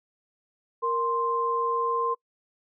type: tone pair together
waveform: sine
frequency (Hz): 466.2 / 1046.5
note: A#4 / C6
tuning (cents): 0 / 0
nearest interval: octave + major second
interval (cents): 1400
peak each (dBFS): -28 / -25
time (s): 0.82-2.15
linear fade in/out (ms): 20
effects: noise-tail reverb RT60 0.1 s tail -25 dB re dry